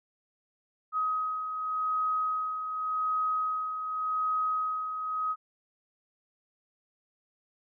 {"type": "beating tone pair", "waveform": "sine", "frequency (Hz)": [1262, 1262.87], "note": ["D#6", "D#6"], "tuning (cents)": [24, 25], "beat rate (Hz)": 0.87, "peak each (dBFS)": [-37, -28], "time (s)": [0.92, 5.36], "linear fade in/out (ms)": 50, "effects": []}